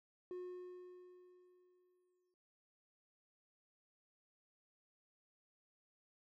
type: tone with exponential decay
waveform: triangle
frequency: 361.6 Hz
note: F#4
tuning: 40 cents flat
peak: -40 dBFS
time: 0.31-2.34 s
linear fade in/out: 1 ms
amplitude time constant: 440 ms
effects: noise-tail reverb RT60 0.4 s tail -22 dB re dry + tanh soft clip ceiling -36 dBFS